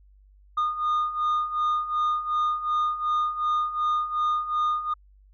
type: beating tone pair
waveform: sine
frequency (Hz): 1222 / 1224.7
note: D#6 / D#6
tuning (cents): -32 / -28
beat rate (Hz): 2.7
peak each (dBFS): -26 / -22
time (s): 0.57-4.94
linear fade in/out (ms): 10
effects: tanh soft clip ceiling -20 dBFS + added 49 Hz sine -52 dBFS peak until 5.33 s